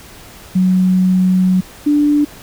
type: tone pair in turn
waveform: sine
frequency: 185 / 293.7 Hz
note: F#3 / D4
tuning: 0 / 0 cents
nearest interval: minor sixth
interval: 800 cents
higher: second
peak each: -9 dBFS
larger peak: neither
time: 0.55-1.61 / 1.86-2.25 s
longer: first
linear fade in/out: 10 ms
effects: pink hiss -38 dBFS RMS until 2.42 s